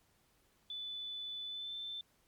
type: tone with pitch glide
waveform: sine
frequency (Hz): 3488 to 3543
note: A7 to A7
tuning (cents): -16 to +11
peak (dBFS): -40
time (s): 0.7-2.01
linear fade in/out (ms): 2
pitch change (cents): +27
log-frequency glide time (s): 1.46-1.75
effects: pink hiss -72 dBFS RMS until 2.27 s + MP3 96 kbps